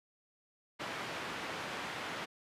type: band-pass noise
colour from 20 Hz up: white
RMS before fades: -41 dBFS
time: 0.79-2.26 s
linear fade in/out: 20 ms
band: 120 to 2200 Hz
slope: 12 dB/octave
effects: resampled to 32000 Hz